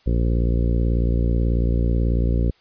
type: harmonic tone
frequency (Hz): 58.27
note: A#1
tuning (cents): 0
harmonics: 1 / 2 / 3 / 4 / 5 / 6 / 7 / 8 / 9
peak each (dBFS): -18 / -24 / -28 / -30 / -32 / -34 / -35 / -36 / -37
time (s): 0.06-2.51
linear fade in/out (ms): 10
effects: white hiss -58 dBFS RMS until 2.6 s + resampled to 11025 Hz